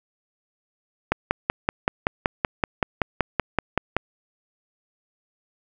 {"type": "click train", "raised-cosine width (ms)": 0.5, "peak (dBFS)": -4, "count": 16, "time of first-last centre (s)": [1.12, 3.966], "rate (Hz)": 5.27, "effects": []}